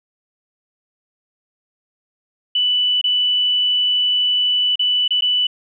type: tone with dropouts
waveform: sine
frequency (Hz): 2976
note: F#7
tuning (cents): +9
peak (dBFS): -14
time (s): 2.55-5.47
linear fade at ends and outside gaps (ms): 5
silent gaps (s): 3.014-3.04 / 4.757-4.793 / 5.079-5.106 / 5.209-5.221
effects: none